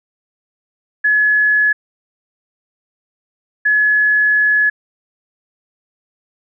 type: tone bursts at uneven times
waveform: sine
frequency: 1700 Hz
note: G#6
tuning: 40 cents sharp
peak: -10 dBFS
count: 2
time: 1.04-1.73 / 3.65-4.7 s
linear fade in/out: 10 ms
effects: none